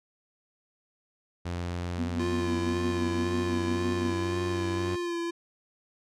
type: tone with pitch glide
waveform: sawtooth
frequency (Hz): 87.4 to 93.13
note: F2 to F#2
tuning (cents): +2 to +12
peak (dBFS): -27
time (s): 1.45-4.96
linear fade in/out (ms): 10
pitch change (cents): +110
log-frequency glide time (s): 1.63-4.37
type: tone with tremolo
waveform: sine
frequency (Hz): 246.9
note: B3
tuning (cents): 0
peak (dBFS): -28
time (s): 1.98-4.13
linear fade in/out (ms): 5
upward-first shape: sine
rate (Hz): 5.9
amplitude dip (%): 75
type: tone with vibrato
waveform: square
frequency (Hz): 345.1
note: F4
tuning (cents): -21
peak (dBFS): -30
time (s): 2.19-5.31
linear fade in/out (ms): 10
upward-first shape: sine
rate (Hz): 1.9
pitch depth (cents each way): 30
effects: low-pass 7000 Hz 12 dB/octave